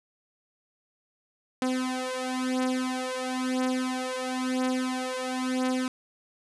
sawtooth beating tone pair, 255.6 / 256.59 Hz, C4 / C4, -40 / -34 cents, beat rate 0.99 Hz, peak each -26 dBFS, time 1.62-5.88 s, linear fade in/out 2 ms, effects resampled to 24000 Hz + 9-bit

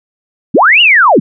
sine linear two-way sweep, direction up then down, 136.4 to 2948 to 136.4 Hz, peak -3 dBFS, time 0.54-1.2 s, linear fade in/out 10 ms, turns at 0.81 s, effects none

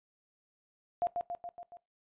sine tone with echo, 698.5 Hz, F5, in tune, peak -27 dBFS, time 1.02-1.07 s, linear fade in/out 0 ms, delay 140 ms, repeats 5, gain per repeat -4 dB, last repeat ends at 1.77 s, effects noise-tail reverb RT60 0.2 s tail -19 dB re dry + resampled to 8000 Hz

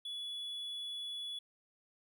triangle tone, 3410 Hz, G#7, 45 cents sharp, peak -38 dBFS, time 0.05-1.39 s, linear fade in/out 5 ms, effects none

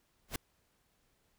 pink noise with exponential growth, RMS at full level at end -29 dBFS, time 0.28-0.36 s, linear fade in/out 5 ms, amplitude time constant 17 ms, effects pink hiss -74 dBFS RMS until 1.38 s

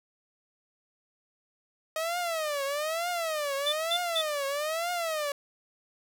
sawtooth tone with vibrato, 625 Hz, D#5, 8 cents sharp, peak -25 dBFS, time 1.96-5.32 s, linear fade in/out 2 ms, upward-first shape triangle, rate 1.1 Hz, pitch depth 240 cents each way
triangle tone bursts, 3518 Hz, A7, 1 cent flat, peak -24 dBFS, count 3, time 3.66-4.218 s, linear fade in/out 10 ms, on 66 ms, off 180 ms
effects none

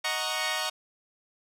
10% pulse chord, D# minor seventh, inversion none, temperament equal, 622.3 / 740 / 932.3 / 1108.7 Hz, D#5 / F#5 / A#5 / C#6, 0 / 0 / 0 / 0 cents, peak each -25 dBFS, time 0.04-0.7 s, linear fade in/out 10 ms, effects low-pass 12000 Hz 12 dB/octave

